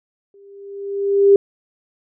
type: tone with exponential growth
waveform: sine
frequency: 398.7 Hz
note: G4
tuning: 29 cents sharp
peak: -5 dBFS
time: 0.34-1.36 s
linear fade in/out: 2 ms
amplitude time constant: 220 ms
effects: none